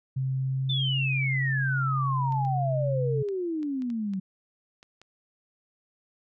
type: tone with pitch glide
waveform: sine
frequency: 132.1 to 133.94 Hz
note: C3 to C3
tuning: +17 to +41 cents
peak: -25 dBFS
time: 0.16-3.23 s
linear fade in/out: 10 ms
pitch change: +24 cents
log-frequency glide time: 0.37-0.91 s
type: exponential sweep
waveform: sine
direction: down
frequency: 3589 to 185 Hz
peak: -27 dBFS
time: 0.69-4.2 s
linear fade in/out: 10 ms
type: clicks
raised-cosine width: 0.2 ms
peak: -33 dBFS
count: 9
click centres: 2.323 / 2.45 / 3.287 / 3.63 / 3.821 / 3.902 / 4.136 / 4.829 / 5.016 s
effects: none